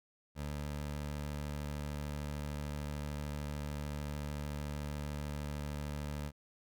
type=tone; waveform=20% pulse; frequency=73.42 Hz; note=D2; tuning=in tune; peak=-33 dBFS; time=0.35-6.32 s; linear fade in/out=50 ms; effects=none